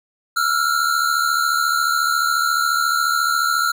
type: tone pair together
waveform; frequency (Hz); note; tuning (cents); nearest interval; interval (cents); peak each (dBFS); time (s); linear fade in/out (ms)
square; 1339.8 / 1414; E6 / F6; +28 / +21; minor second; 93; -20; 0.36-3.72; 10
effects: none